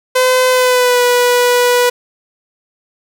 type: tone with pitch glide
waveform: sawtooth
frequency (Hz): 510 to 490.1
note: C5 to B4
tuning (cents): -44 to -13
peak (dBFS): -5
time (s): 0.15-1.9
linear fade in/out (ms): 10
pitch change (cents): -69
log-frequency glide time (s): 0.5-1.02
effects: none